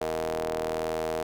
sawtooth ring-modulated tone, 81 Hz, E2, 30 cents flat, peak -21 dBFS, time 0.01-1.23 s, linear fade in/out 5 ms, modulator 547 Hz, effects none

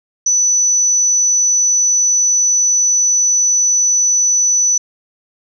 sine tone, 5970 Hz, F#8, 15 cents sharp, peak -10 dBFS, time 0.26-4.78 s, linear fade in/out 5 ms, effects none

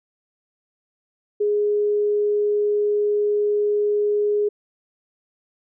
sine tone, 415.3 Hz, G#4, in tune, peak -17 dBFS, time 1.4-4.49 s, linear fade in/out 10 ms, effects none

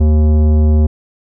sine tone with tanh clipping, 76.5 Hz, D#2, 29 cents flat, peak -9 dBFS, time 0-0.87 s, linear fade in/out 10 ms, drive 14 dB, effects none

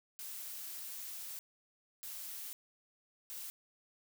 blue noise bursts at uneven times, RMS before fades -45 dBFS, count 3, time 0.19-1.39 / 2.03-2.53 / 3.3-3.5 s, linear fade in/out 0 ms, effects none

